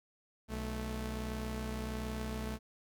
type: tone pair together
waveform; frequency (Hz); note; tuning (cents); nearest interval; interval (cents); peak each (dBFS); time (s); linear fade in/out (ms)
sawtooth; 61.43 / 218.9; B1 / A3; -9 / -9; octave + minor seventh; 2200; -35 / -36; 0.48-2.59; 50
effects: none